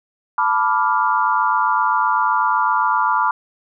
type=chord; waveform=sine; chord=B half-diminished seventh; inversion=third; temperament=equal; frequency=880 / 987.8 / 1174.7 / 1396.9 Hz; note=A5 / B5 / D6 / F6; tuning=0 / 0 / 0 / 0 cents; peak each=-21 / -18 / -20 / -22 dBFS; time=0.38-3.31 s; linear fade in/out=2 ms; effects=none